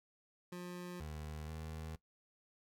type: tone with pitch steps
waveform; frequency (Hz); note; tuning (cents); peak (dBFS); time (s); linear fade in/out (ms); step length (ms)
25% pulse; 177.9 / 76.4 / 79.3; F3 / D#2 / D#2; +32 / -31 / +33; -40; 0.52-1.96; 5; 480
effects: noise-tail reverb RT60 0.1 s tail -18 dB re dry